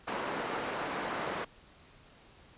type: band-pass noise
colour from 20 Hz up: white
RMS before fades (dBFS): -36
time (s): 0.07-1.45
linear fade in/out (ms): 10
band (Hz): 200 to 1300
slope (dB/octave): 12
effects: pink hiss -58 dBFS RMS until 2.57 s + resampled to 8000 Hz